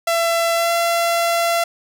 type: tone with pitch glide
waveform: sawtooth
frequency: 672 to 679.8 Hz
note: E5 to F5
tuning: +33 to -47 cents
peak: -12 dBFS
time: 0.07-1.64 s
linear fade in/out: 5 ms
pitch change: +20 cents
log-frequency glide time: 0.55-0.71 s
effects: none